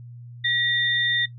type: tone pair together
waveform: sine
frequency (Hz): 1913 / 3611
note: A#6 / A7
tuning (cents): +44 / +44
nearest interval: major seventh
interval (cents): 1100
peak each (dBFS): -23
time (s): 0.44-1.26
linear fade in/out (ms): 10
effects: noise-tail reverb RT60 0.1 s tail -17 dB re dry + added 120 Hz sine -38 dBFS peak until 1.38 s